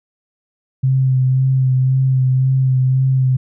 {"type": "tone with vibrato", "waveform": "sine", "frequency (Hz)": 130.81, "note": "C3", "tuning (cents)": 0, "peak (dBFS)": -11, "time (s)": [0.83, 3.37], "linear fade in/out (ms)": 10, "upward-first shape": "sine", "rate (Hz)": 1.9, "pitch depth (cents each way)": 22, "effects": []}